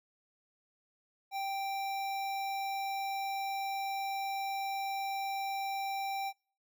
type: tone with notch filter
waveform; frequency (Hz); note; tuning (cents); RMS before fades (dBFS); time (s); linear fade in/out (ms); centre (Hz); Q
square; 784; G5; 0; -36; 1.31-6.33; 50; 8600; 1.7
effects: noise-tail reverb RT60 0.4 s tail -25 dB re dry